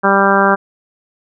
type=harmonic tone; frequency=196.9 Hz; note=G3; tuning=8 cents sharp; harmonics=1 / 2 / 3 / 4 / 5 / 6 / 7 / 8; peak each=-17 / -17 / -17 / -17 / -17 / -17 / -17 / -17 dBFS; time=0.03-0.56 s; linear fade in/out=20 ms; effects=none